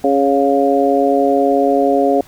harmonic tone with a mistuned harmonic, 138.59 Hz, C#3, in tune, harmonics 2 / 3 / 4 / 5, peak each -16 / -16 / -16 / -16 dBFS, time 0.04-2.21 s, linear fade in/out 2 ms, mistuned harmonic 5, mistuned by +26 cents, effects pink hiss -44 dBFS RMS until 2.27 s

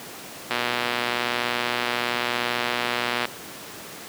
click train, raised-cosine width 0.3 ms, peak -7 dBFS, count 333, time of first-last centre 0.51-3.254 s, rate 121 Hz, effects pink hiss -38 dBFS RMS until 4.08 s + high-pass 200 Hz 12 dB/octave

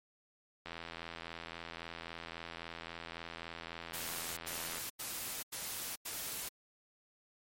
click train, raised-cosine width 0.3 ms, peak -27 dBFS, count 346, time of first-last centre 0.66-4.782 s, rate 83.7 Hz
white noise bursts, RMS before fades -41 dBFS, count 5, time 3.93-6.49 s, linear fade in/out 10 ms, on 440 ms, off 90 ms
effects MP3 64 kbps

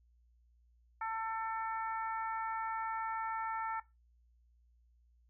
harmonic tone, 446.7 Hz, A4, 26 cents sharp, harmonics 2 / 3 / 4 / 5, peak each -37 / -40 / -46 / -50 dBFS, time 1.01-3.8 s, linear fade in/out 5 ms, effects noise-tail reverb RT60 0.2 s tail -17 dB re dry + added 59 Hz sine -65 dBFS peak until 5.29 s

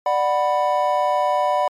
triangle chord, B minor, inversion first, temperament just, 592.7 / 740.8 / 987.8 Hz, D5 / F#5 / B5, +16 / +2 / 0 cents, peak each -19 dBFS, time 0.06-1.68 s, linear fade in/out 2 ms, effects MP3 96 kbps

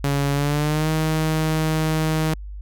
sawtooth tone with pitch glide, 141 to 157.36 Hz, C#3 to D#3, +30 to +20 cents, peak -15 dBFS, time 0.04-2.34 s, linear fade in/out 2 ms, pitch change +190 cents, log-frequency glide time 0.33-0.9 s, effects added 50 Hz sine -31 dBFS peak until 2.61 s

